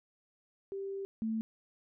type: tone pair in turn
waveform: sine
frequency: 392 / 222 Hz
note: G4 / A3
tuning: 0 / +16 cents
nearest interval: minor seventh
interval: 984 cents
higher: first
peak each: -36 / -31 dBFS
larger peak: second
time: 0.72-1.05 / 1.22-1.41 s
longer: first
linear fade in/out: 0 ms
effects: none